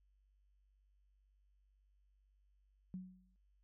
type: tone with exponential decay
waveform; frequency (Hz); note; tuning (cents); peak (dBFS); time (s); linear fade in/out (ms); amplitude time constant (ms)
sine; 185; F#3; 0; -40; 2.94-3.36; 0; 90
effects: added 49 Hz sine -70 dBFS peak until 3.63 s